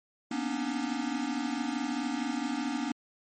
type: tone cluster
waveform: square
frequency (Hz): 238.8 / 251.9 / 278 / 302.6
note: A#3 / B3 / C#4 / D#4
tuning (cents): +42 / +34 / +5 / -48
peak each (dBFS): -36 / -39 / -35 / -37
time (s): 0.31-2.92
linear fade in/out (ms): 5
effects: MP3 32 kbps

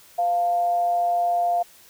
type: tone with amplitude modulation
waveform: sine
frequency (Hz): 698.5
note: F5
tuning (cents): 0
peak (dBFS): -17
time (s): 0.18-1.63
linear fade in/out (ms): 10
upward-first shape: sine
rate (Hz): 194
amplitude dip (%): 35
effects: white hiss -51 dBFS RMS until 1.89 s

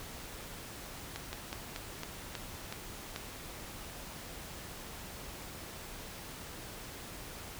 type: slowing click train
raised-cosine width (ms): 0.2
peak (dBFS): -21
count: 8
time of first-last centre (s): 1.16-3.161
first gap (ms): 170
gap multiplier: 1.17
effects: pink hiss -46 dBFS RMS until 7.59 s

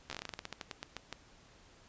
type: slowing click train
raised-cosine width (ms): 0.2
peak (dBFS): -22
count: 18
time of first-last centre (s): 0.1-1.127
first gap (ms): 13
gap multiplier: 1.17
effects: pink hiss -61 dBFS RMS until 1.88 s + resampled to 16000 Hz

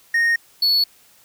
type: tone pair in turn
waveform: triangle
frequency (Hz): 1855 / 4412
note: A#6 / C#8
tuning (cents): -9 / -9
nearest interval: octave + minor third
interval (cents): 1500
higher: second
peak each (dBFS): -13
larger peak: neither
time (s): 0.14-0.36 / 0.62-0.84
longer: neither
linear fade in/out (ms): 5
effects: white hiss -53 dBFS RMS until 1.24 s

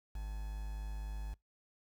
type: tone with quantisation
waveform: triangle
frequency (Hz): 51.91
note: G#1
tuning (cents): 0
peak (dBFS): -36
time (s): 0.15-1.34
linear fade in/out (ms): 5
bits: 9
effects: noise-tail reverb RT60 0.2 s tail -25 dB re dry

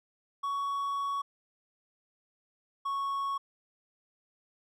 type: tone pair in turn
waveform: triangle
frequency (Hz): 1119 / 1106.8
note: C#6 / C#6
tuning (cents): +16 / -3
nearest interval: unison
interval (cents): 19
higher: first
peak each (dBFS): -28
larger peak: neither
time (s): 0.43-1.22 / 2.85-3.38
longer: first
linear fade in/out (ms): 10
effects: none

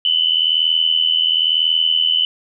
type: tone pair together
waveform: sine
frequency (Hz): 2960 / 3041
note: F#7 / F#7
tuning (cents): 0 / +47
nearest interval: unison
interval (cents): 47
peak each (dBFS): -16 / -16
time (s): 0.05-2.25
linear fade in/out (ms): 2
effects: none

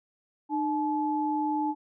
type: tone pair together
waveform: sine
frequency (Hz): 303.3 / 860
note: D#4 / A5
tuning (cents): -44 / -40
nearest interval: octave + tritone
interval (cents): 1804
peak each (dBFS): -28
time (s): 0.49-1.75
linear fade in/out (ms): 50
effects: none

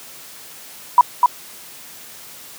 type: tone with echo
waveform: sine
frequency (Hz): 979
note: B5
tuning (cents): -15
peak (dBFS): -4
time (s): 0.98-1.01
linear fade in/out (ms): 2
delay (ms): 250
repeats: 1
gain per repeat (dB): -3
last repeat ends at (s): 1.26
effects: white hiss -39 dBFS RMS until 2.58 s + high-pass 100 Hz 12 dB/octave

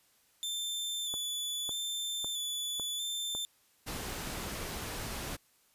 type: tone with vibrato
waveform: sawtooth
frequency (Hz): 3509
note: A7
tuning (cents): -5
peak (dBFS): -31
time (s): 0.43-3.45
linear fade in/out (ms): 0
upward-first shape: square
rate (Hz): 0.78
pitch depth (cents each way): 25
type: click train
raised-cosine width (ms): 1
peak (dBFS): -29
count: 6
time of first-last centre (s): 1.14-3.902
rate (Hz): 1.81
type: noise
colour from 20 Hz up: pink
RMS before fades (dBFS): -39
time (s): 3.86-5.37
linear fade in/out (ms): 20
effects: white hiss -68 dBFS RMS until 5.74 s + resampled to 32000 Hz

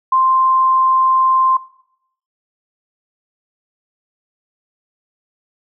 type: tone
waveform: sine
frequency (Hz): 1046.5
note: C6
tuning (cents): 0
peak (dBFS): -10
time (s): 0.12-1.57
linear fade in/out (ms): 5
effects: noise-tail reverb RT60 0.7 s tail -18 dB re dry

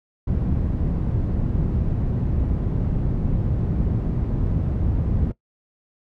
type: low-pass noise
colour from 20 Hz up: white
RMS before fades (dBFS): -22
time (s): 0.27-5.32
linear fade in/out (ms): 5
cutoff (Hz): 130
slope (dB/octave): 12
effects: noise-tail reverb RT60 0.1 s tail -18 dB re dry

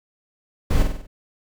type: noise with echo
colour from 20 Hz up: brown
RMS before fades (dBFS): -17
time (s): 0.7-0.83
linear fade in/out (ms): 10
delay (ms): 48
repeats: 5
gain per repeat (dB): -5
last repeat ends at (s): 1.07
effects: none

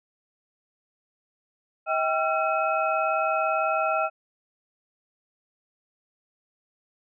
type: tone cluster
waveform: sine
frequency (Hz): 639 / 785 / 1359 / 2552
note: D#5 / G5 / F6 / D#7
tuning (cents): +46 / +2 / -48 / +43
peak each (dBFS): -26 / -28 / -26 / -32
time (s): 1.86-4.1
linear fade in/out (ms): 50
effects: none

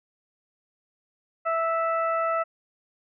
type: harmonic tone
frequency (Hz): 658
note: E5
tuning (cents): -3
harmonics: 1 / 2 / 3 / 4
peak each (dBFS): -26 / -25 / -37 / -42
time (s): 1.45-2.44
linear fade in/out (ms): 20
effects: none

